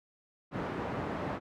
pink band-pass noise, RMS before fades -36 dBFS, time 0.51-1.4 s, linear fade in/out 50 ms, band 120 to 1300 Hz, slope 12 dB/octave, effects none

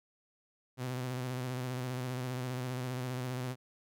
sawtooth tone with vibrato, 126.6 Hz, B2, 43 cents sharp, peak -31 dBFS, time 0.77-3.56 s, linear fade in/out 50 ms, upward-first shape square, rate 15 Hz, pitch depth 35 cents each way, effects none

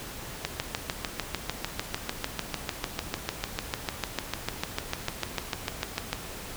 click train, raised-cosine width 0.2 ms, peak -10 dBFS, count 39, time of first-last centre 0.45-6.13 s, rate 6.69 Hz, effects pink hiss -40 dBFS RMS until 6.56 s

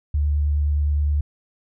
sine tone with vibrato, 73.42 Hz, D2, in tune, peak -17 dBFS, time 0.14-1.21 s, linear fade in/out 5 ms, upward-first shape triangle, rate 9.6 Hz, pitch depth 15 cents each way, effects none

